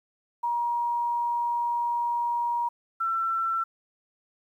sine tone pair in turn, 950 / 1343.5 Hz, A#5 / E6, +33 / +33 cents, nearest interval tritone, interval 600 cents, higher second, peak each -24 / -24 dBFS, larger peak neither, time 0.43-2.69 / 3-3.64 s, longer first, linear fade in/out 10 ms, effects 10-bit

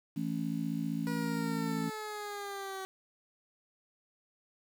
harmonic tone, 55.3 Hz, A1, 9 cents sharp, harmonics 3 / 4 / 5, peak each -36 / -36 / -36 dBFS, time 0.16-1.9 s, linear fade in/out 10 ms
15% pulse linear sweep, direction down, 483.7 to 379.3 Hz, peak -32 dBFS, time 1.07-2.85 s, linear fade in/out 0 ms
effects 9-bit

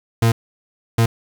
40% pulse tone bursts at uneven times, 114.5 Hz, A#2, 31 cents flat, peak -11 dBFS, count 2, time 0.22-0.32 / 0.98-1.06 s, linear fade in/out 5 ms, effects 7-bit

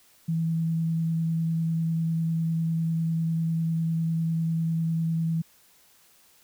sine tone with vibrato, 163.6 Hz, E3, 13 cents flat, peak -23 dBFS, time 0.28-5.42 s, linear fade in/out 10 ms, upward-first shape square, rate 10 Hz, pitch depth 8 cents each way, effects white hiss -59 dBFS RMS until 6.43 s

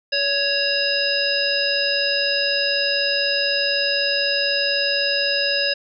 harmonic tone with a mistuned harmonic, 556 Hz, C#5, 5 cents sharp, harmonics 1 / 3 / 5 / 7 / 9, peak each -25 / -25 / -24 / -28 / -22 dBFS, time 0.12-5.74 s, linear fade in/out 10 ms, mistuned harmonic 1, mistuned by +28 cents, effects none

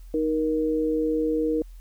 sine tone pair together, 311.1 / 471.3 Hz, D#4 / A#4, 0 / +19 cents, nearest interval perfect fifth, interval 719 cents, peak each -24 dBFS, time 0.14-1.62 s, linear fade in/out 2 ms, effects added 42 Hz sine -40 dBFS peak until 1.8 s + white hiss -62 dBFS RMS until 1.8 s

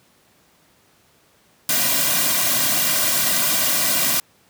white noise with comb filter, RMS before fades -19 dBFS, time 1.69-4.2 s, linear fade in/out 2 ms, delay 2.3 ms, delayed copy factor -1, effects pink hiss -57 dBFS RMS until 4.49 s + high-pass 100 Hz 12 dB/octave

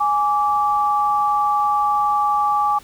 sine tone pair together, 830.6 / 1162.5 Hz, G#5 / D6, 0 / -18 cents, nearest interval tritone, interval 582 cents, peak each -18 / -18 dBFS, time 0-2.79 s, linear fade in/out 10 ms, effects pink hiss -46 dBFS RMS until 2.83 s

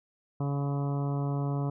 harmonic tone with a mistuned harmonic, 141.2 Hz, C#3, 32 cents sharp, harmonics 1 / 2 / 3 / 4 / 5 / 6 / 7 / 8 / 9, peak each -28 / -36 / -40 / -44 / -42 / -49 / -45 / -49 / -50 dBFS, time 0.4-1.7 s, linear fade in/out 5 ms, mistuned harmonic 7, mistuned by +18 cents, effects none

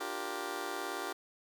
15% pulse chord, G minor seventh, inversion second, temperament just, 294 / 352.8 / 392 / 470.4 Hz, D4 / F4 / G4 / Bb4, +2 / +18 / 0 / +16 cents, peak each -39 / -36 / -34 / -38 dBFS, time 0-1.13 s, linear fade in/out 10 ms, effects none

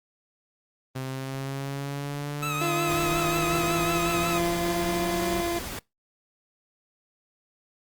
sawtooth exponential sweep, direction up, 130.6 to 185 Hz, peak -26 dBFS, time 0.95-5.41 s, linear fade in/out 10 ms
25% pulse tone with vibrato, 1286 Hz, E6, 43 cents flat, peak -25 dBFS, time 2.42-4.39 s, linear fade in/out 10 ms, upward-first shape triangle, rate 5.5 Hz, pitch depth 64 cents each way
25% pulse tone, 342.7 Hz, F4, 33 cents flat, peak -23 dBFS, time 2.61-5.59 s, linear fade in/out 5 ms
pink noise, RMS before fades -35 dBFS, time 2.89-5.79 s, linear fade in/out 2 ms
effects noise-tail reverb RT60 0.2 s tail -24 dB re dry + Opus 32 kbps

